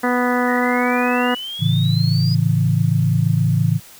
harmonic tone, 246.9 Hz, B3, in tune, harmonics 1 / 2 / 3 / 4 / 5 / 6 / 7 / 8, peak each -19 / -22 / -24 / -25 / -26 / -27 / -27 / -28 dBFS, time 0.03-1.35 s, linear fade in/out 10 ms
sine exponential sweep, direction up, 1844 to 4990 Hz, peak -26 dBFS, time 0.48-2.35 s, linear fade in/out 5 ms
sine chord, A major, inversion none, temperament equal, 110 / 138.59 / 164.81 Hz, A2 / C#3 / E3, 0 / 0 / 0 cents, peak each -18 dBFS, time 1.59-3.8 s, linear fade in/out 50 ms
effects white hiss -43 dBFS RMS until 3.99 s

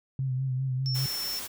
sine tone with vibrato, 130.81 Hz, C3, in tune, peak -26 dBFS, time 0.19-1.06 s, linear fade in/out 2 ms, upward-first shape sine, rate 5 Hz, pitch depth 45 cents each way
sine tone, 5400 Hz, E8, 41 cents sharp, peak -31 dBFS, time 0.86-1.39 s, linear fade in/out 0 ms
white noise, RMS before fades -37 dBFS, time 0.94-1.48 s, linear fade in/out 20 ms
effects none

